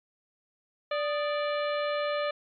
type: harmonic tone with a mistuned harmonic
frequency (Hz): 586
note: D5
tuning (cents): -4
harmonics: 1 / 2 / 3 / 4 / 5 / 6 / 7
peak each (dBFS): -28 / -34 / -38 / -40 / -42 / -44 / -45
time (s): 0.91-2.31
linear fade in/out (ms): 5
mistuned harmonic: 2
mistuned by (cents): +88
effects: MP3 96 kbps